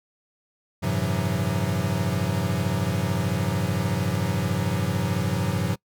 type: tone cluster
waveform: square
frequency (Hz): 94.8 / 108.3 / 132.7 / 167.9 / 186.3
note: F#2 / A2 / C3 / E3 / F#3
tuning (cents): +43 / -27 / +25 / +32 / +12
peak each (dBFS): -30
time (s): 0.82-5.76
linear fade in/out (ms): 20
effects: noise-tail reverb RT60 0.1 s tail -24 dB re dry